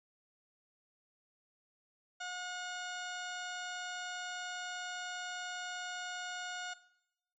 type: harmonic tone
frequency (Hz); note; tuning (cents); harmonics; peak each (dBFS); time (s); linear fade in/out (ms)
723; F#5; -40; 1 / 2 / 3 / 4 / 5 / 6 / 7 / 8 / 9 / 10; -45 / -42 / -53 / -50 / -51 / -55 / -62 / -54 / -63 / -53; 2.2-6.74; 10
effects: noise-tail reverb RT60 0.8 s tail -18 dB re dry